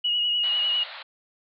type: tone with vibrato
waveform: sine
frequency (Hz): 2901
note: F#7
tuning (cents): -35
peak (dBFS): -21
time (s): 0.04-0.84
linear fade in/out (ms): 10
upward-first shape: sine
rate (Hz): 10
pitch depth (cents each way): 26
type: band-pass noise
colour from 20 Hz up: white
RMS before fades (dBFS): -40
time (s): 0.43-1.03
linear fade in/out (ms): 10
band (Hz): 540 to 4300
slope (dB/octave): 96
effects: none